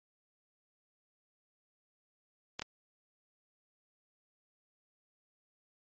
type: clicks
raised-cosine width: 0.2 ms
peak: -19 dBFS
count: 2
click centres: 2.595 / 2.62 s
effects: MP3 32 kbps